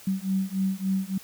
sine beating tone pair, 189.6 / 193.1 Hz, F#3 / G3, +43 / -26 cents, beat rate 3.5 Hz, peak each -27 dBFS, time 0.07-1.18 s, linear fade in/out 5 ms, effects white hiss -48 dBFS RMS until 1.23 s

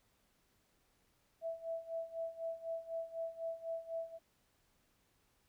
sine tone with tremolo, 659.3 Hz, E5, in tune, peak -36 dBFS, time 1.41-4.19 s, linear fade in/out 50 ms, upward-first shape sine, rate 4 Hz, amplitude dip 85%, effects pink hiss -75 dBFS RMS until 5.48 s

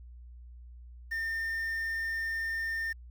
triangle tone with quantisation, 1811 Hz, A6, 49 cents sharp, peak -29 dBFS, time 1.11-2.93 s, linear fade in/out 10 ms, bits 9, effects added 60 Hz sine -46 dBFS peak until 3.1 s

